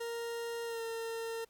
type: tone with pitch glide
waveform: 40% pulse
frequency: 466.2 to 456.1 Hz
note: A#4 to A#4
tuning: 0 to -38 cents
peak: -36 dBFS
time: 0-1.45 s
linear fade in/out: 10 ms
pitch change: -38 cents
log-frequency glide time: 0.65-0.82 s
effects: pink hiss -70 dBFS RMS until 1.49 s